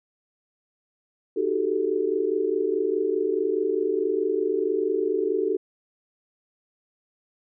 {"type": "tone cluster", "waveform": "sine", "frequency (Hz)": [308.1, 369.7, 394.5, 439.4], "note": ["D#4", "F#4", "G4", "A4"], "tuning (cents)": [-17, -1, 11, -2], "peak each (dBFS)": [-31, -27, -26, -26], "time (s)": [1.36, 5.57], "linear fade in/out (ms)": 10, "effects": []}